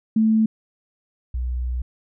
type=tone pair in turn; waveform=sine; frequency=220 / 61.74 Hz; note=A3 / B1; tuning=0 / 0 cents; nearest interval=octave + minor seventh; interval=2200 cents; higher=first; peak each=-14 / -22 dBFS; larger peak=first; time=0.16-0.46 / 1.34-1.82 s; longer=second; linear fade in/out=5 ms; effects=none